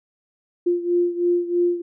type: beating tone pair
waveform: sine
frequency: 349.2 / 352.3 Hz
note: F4 / F4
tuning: 0 / +15 cents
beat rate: 3.1 Hz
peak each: -19 / -23 dBFS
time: 0.66-1.82 s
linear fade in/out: 10 ms
effects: none

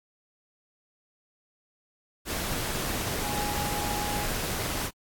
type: tone in noise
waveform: sine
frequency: 828 Hz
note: G#5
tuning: 5 cents flat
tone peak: -33 dBFS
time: 3.22-4.28 s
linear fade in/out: 50 ms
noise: pink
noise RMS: -31 dBFS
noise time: 2.25-4.91 s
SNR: -5 dB
effects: AAC 64 kbps

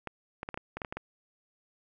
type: clicks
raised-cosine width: 0.5 ms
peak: -21 dBFS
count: 10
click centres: 0.073 / 0.431 / 0.489 / 0.543 / 0.575 / 0.77 / 0.818 / 0.848 / 0.925 / 0.97 s
effects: none

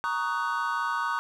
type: chord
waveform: triangle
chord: D# minor seventh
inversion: second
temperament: just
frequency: 933.4 / 1120.1 / 1244.5 / 1493.4 Hz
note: A#5 / C#6 / D#6 / F#6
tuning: +2 / +18 / 0 / +16 cents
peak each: -30 dBFS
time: 0.04-1.19 s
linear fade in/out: 0 ms
effects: none

